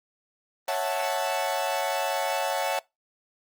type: chord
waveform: 40% pulse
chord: F# minor seventh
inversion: second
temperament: equal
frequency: 554.4 / 659.3 / 740 / 880 Hz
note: C#5 / E5 / F#5 / A5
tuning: 0 / 0 / 0 / 0 cents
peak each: -30 dBFS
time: 0.68-2.79 s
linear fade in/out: 2 ms
effects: noise-tail reverb RT60 0.2 s tail -23 dB re dry + Opus 24 kbps